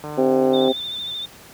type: click train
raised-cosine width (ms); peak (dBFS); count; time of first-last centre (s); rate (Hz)
1; -18; 97; 0.04-0.68; 150
type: harmonic tone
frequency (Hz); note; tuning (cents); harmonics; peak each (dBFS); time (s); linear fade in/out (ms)
130.81; C3; 0; 2 / 3 / 4 / 5 / 6; -20 / -19 / -19 / -29 / -27; 0.17-0.73; 20
type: tone with vibrato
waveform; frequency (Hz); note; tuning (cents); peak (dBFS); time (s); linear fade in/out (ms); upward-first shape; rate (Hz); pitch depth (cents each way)
sine; 3573; A7; +26; -26; 0.53-1.26; 10; sine; 13; 36
effects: pink hiss -44 dBFS RMS until 1.53 s + high-pass 80 Hz 12 dB/octave